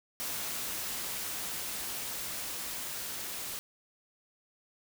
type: noise with level ramp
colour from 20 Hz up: white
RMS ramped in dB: -36 to -39 dBFS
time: 0.2-3.59 s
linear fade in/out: 0 ms
effects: none